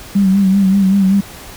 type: tone with vibrato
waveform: sine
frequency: 194.2 Hz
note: G3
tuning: 16 cents flat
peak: -8 dBFS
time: 0.15-1.21 s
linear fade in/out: 10 ms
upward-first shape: sine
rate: 5.2 Hz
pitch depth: 54 cents each way
effects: pink hiss -34 dBFS RMS until 1.56 s